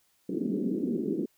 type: band-pass noise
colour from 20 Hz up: white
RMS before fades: -30 dBFS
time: 0.29-1.26 s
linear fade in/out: 5 ms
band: 180 to 390 Hz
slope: 48 dB/octave
effects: white hiss -69 dBFS RMS until 1.37 s